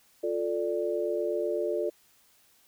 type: chord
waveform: sine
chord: D minor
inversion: first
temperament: just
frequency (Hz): 352.4 / 440.5 / 587.3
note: F4 / A4 / D5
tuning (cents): +16 / +2 / 0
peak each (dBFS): -31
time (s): 0.23-1.9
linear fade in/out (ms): 10
effects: white hiss -63 dBFS RMS until 2.67 s